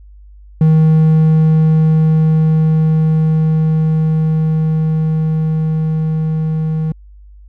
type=tone with level ramp; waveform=triangle; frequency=157.9 Hz; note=D#3; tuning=26 cents sharp; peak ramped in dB=-4 to -12 dBFS; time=0.61-6.92 s; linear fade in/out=2 ms; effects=added 50 Hz sine -36 dBFS peak until 7.48 s